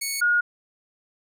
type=tone pair in turn; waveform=10% pulse / sine; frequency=2217 / 1437.1 Hz; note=C#7 / F6; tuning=0 / +49 cents; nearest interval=minor sixth; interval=751 cents; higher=first; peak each=-17 dBFS; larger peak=neither; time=0.01-0.21 / 0.21-0.41 s; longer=neither; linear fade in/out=10 ms; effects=none